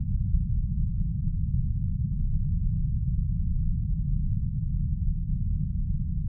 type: low-pass noise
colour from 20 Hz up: pink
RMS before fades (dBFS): -26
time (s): 0-6.28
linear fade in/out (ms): 5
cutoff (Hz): 180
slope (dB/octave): 48
effects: none